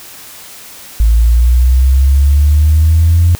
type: exponential sweep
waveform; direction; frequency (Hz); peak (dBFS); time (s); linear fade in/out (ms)
sine; up; 55 to 87.31; -4; 1-3.35; 0
effects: tanh soft clip ceiling 0 dBFS + white hiss -33 dBFS RMS until 3.39 s